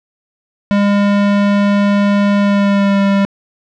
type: tone with pitch glide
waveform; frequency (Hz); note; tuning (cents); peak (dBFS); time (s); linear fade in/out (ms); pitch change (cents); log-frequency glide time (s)
square; 202.4 to 198.23; G#3 to G3; -44 to +20; -10; 0.71-3.25; 0; -36; 2.39-3.01
effects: low-pass 3000 Hz 12 dB/octave